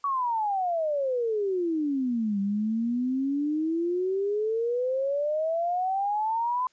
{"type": "exponential two-way sweep", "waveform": "sine", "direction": "down then up", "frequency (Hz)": [1144, 195.9, 1023], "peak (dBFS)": -24, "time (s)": [0.04, 6.67], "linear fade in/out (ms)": 2, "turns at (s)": 2.4, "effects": ["white hiss -67 dBFS RMS until 6.72 s", "resampled to 16000 Hz"]}